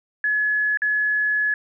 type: tone with dropouts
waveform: sine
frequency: 1700 Hz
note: G#6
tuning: 40 cents sharp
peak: -18 dBFS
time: 0.24-1.54 s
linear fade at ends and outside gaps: 2 ms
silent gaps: 0.773-0.819 s
effects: none